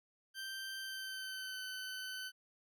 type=tone with pitch glide; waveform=20% pulse; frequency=1563 to 1517.6 Hz; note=G6 to F#6; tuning=-6 to +43 cents; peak=-37 dBFS; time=0.34-2.32 s; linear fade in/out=50 ms; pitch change=-51 cents; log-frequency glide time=0.79-1.62 s; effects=none